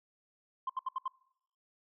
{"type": "tone bursts", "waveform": "sine", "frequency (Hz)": 1046.5, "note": "C6", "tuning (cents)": 0, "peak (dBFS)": -30, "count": 5, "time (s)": [0.67, 1.08], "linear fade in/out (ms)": 5, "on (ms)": 26, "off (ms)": 70, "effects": ["noise-tail reverb RT60 0.8 s tail -25 dB re dry", "tanh soft clip ceiling -28 dBFS"]}